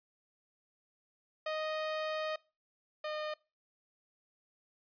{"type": "tone pair in turn", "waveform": "sawtooth", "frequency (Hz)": [622.3, 610.9], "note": ["D#5", "D#5"], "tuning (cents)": [0, -32], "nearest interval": "unison", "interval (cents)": 32, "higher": "first", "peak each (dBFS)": [-30, -32], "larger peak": "first", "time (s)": [[1.46, 2.36], [3.04, 3.34]], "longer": "first", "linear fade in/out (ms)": 5, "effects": ["noise-tail reverb RT60 0.3 s tail -23 dB re dry", "resampled to 11025 Hz"]}